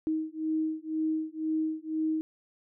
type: beating tone pair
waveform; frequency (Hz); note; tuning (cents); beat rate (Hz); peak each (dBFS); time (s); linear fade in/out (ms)
sine; 314 / 316; D#4 / D#4; +16 / +27; 2; -31; 0.07-2.21; 0
effects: none